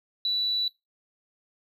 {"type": "tone", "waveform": "triangle", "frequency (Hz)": 3951, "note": "B7", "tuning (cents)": 0, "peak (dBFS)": -20, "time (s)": [0.25, 0.68], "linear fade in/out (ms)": 2, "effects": ["noise-tail reverb RT60 0.2 s tail -23 dB re dry", "tanh soft clip ceiling -22 dBFS"]}